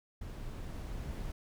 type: noise with level ramp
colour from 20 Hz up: brown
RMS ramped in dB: -43 to -39 dBFS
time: 0.21-1.32 s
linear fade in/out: 5 ms
effects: none